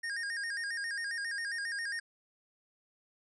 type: tone with vibrato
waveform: square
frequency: 1730 Hz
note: A6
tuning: 30 cents flat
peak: -35 dBFS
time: 0.03-2 s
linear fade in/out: 10 ms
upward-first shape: square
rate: 7.4 Hz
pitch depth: 110 cents each way
effects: resampled to 22050 Hz